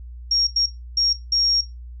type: tone bursts at uneven times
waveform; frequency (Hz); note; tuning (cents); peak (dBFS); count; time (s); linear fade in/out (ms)
sine; 5570; F8; -5; -16; 4; 0.31-0.47 / 0.56-0.66 / 0.97-1.13 / 1.32-1.61; 5
effects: noise-tail reverb RT60 0.2 s tail -17 dB re dry + added 60 Hz sine -34 dBFS peak until 2 s